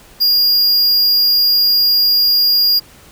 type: tone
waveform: square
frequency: 4833 Hz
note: D8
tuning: 49 cents sharp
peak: -10 dBFS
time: 0.2-2.8 s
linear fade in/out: 20 ms
effects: pink hiss -43 dBFS RMS until 3.11 s